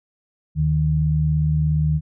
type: tone pair together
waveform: sine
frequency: 76.58 / 153.6 Hz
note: D#2 / D#3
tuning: -27 / -22 cents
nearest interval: octave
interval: 1205 cents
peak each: -22 / -17 dBFS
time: 0.55-2.01 s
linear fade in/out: 50 ms
effects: none